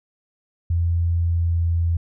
sine tone with pitch glide, 85 to 84.32 Hz, F2 to E2, -46 to +40 cents, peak -17 dBFS, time 0.7-1.97 s, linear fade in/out 5 ms, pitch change -14 cents, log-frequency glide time 1.16-1.67 s, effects none

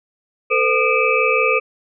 sine tone cluster, 445.6 / 511 / 1217 / 2332 / 2584 Hz, A4 / C5 / D#6 / D7 / E7, +22 / -41 / -39 / -13 / -35 cents, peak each -20 dBFS, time 0.5-1.6 s, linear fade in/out 20 ms, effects none

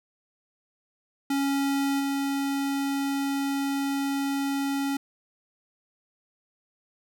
square tone with level steps, 277.2 Hz, C#4, in tune, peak -24 / -26 dBFS, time 1.3-4.97 s, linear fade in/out 5 ms, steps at 1.99 s, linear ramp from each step 20 ms, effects none

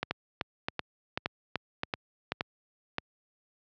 two click trains, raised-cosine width 0.3 ms, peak -13 / -13 dBFS, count 6 / 7, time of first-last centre 0.11-2.984 / 0.03-2.32 s, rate 1.74 / 2.62 Hz, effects high-pass 80 Hz 12 dB/octave + low-pass 5000 Hz 12 dB/octave

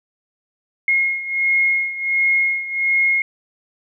sine beating tone pair, 2153 / 2154.4 Hz, C7 / C#7, +49 / -50 cents, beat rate 1.4 Hz, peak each -17 / -21 dBFS, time 0.88-3.22 s, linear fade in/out 2 ms, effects none

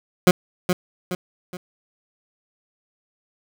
20% pulse tone with echo, 180.4 Hz, F#3, 44 cents flat, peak -5 dBFS, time 0.27-0.31 s, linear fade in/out 2 ms, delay 420 ms, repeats 3, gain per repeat -7 dB, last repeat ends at 1.57 s, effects none

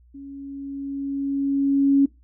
sine tone with level ramp, 277.2 Hz, C#4, in tune, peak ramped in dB -36 to -12 dBFS, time 0.14-2.06 s, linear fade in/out 10 ms, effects noise-tail reverb RT60 0.2 s tail -20 dB re dry + added 60 Hz sine -51 dBFS peak until 2.23 s

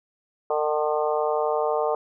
harmonic tone with a mistuned harmonic, 151.7 Hz, D#3, 44 cents flat, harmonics 3 / 4 / 5 / 6 / 7 / 8, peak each -25 / -26 / -28 / -32 / -32 / -34 dBFS, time 0.5-1.95 s, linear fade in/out 2 ms, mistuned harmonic 6, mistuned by -38 cents, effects none

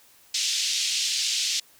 white band-pass noise, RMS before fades -26 dBFS, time 0.34-1.6 s, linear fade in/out 5 ms, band 2800 to 6400 Hz, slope 24 dB/octave, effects white hiss -56 dBFS RMS until 1.79 s

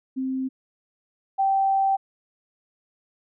sine tone pair in turn, 262.2 / 778.5 Hz, C4 / G5, +4 / -12 cents, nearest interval octave + perfect fifth, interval 1884 cents, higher second, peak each -24 / -18 dBFS, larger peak second, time 0.16-0.49 / 1.38-1.97 s, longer second, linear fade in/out 20 ms, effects none

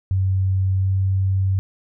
sine tone with pitch glide, 95 to 95.72 Hz, F#2 to G2, +46 to -41 cents, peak -16 dBFS, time 0.11-1.59 s, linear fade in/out 0 ms, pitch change +13 cents, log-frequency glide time 0.77-0.89 s, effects none

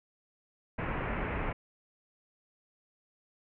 pink low-pass noise, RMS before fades -34 dBFS, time 0.78-1.53 s, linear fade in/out 10 ms, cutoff 2500 Hz, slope 48 dB/octave, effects none

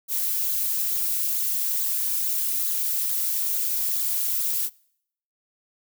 violet noise with flanger, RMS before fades -25 dBFS, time 0.08-4.7 s, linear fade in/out 50 ms, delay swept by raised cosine 0.35 to 3.65 ms, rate 2.3 Hz, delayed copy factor -0.5, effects noise-tail reverb RT60 0.7 s tail -25 dB re dry

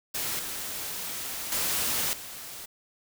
white noise with level steps, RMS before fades -31 / -35 / -28 / -41 dBFS, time 0.14-2.66 s, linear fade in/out 10 ms, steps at 0.39 / 1.52 / 2.13 s, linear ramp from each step 2 ms, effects none

